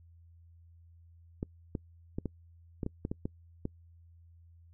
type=clicks; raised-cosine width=3 ms; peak=-21 dBFS; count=10; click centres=1.429 / 1.752 / 2.185 / 2.257 / 2.832 / 2.864 / 3.051 / 3.115 / 3.255 / 3.654 s; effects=noise-tail reverb RT60 0.1 s tail -26 dB re dry + added 84 Hz sine -55 dBFS peak until 4.73 s